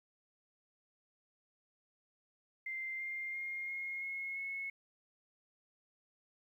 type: tone with pitch steps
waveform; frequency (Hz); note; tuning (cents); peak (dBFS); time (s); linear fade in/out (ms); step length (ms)
sine; 2089 / 2108 / 2128 / 2148 / 2168 / 2188; C7 / C7 / C7 / C7 / C#7 / C#7; -3 / +12 / +29 / +45 / -39 / -23; -38; 2.66-4.7; 5; 340
effects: 12-bit